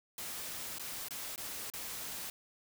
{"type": "noise with dropouts", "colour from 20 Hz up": "white", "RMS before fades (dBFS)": -42, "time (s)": [0.18, 2.3], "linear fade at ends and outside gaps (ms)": 2, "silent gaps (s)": [[0.785, 0.795], [1.085, 1.107], [1.36, 1.378], [1.701, 1.736]], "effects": []}